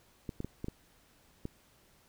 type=clicks; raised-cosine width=3 ms; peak=-24 dBFS; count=6; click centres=0.292 / 0.404 / 0.446 / 0.644 / 0.684 / 1.454 s; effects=pink hiss -65 dBFS RMS until 2.08 s